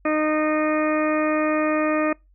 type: harmonic tone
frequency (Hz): 307.5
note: D#4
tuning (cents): -20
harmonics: 1 / 2 / 3 / 4 / 5 / 6 / 7 / 8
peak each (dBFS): -22 / -23 / -37 / -27 / -38 / -31 / -37 / -32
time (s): 0.05-2.13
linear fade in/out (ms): 5
effects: noise-tail reverb RT60 0.2 s tail -25 dB re dry + added 47 Hz sine -53 dBFS peak until 2.34 s